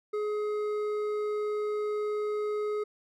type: tone with hard clipping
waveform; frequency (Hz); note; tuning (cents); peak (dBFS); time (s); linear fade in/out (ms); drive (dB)
triangle; 420.8; G#4; +23; -30; 0.13-2.84; 10; 11
effects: none